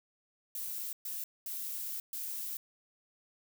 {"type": "noise bursts at uneven times", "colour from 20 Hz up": "violet", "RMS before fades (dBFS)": -39, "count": 4, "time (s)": [[0.55, 0.93], [1.05, 1.24], [1.46, 2], [2.13, 2.57]], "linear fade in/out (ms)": 2, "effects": []}